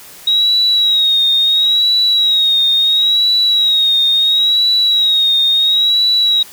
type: tone with vibrato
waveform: sine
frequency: 3808 Hz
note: A#7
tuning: 36 cents sharp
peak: -9 dBFS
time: 0.27-6.43 s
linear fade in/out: 5 ms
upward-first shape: sine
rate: 0.73 Hz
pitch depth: 59 cents each way
effects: white hiss -37 dBFS RMS until 6.52 s